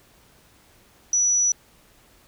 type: tone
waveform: sine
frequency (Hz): 5900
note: F#8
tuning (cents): -6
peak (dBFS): -17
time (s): 1.13-1.52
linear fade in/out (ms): 2
effects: pink hiss -56 dBFS RMS until 2.27 s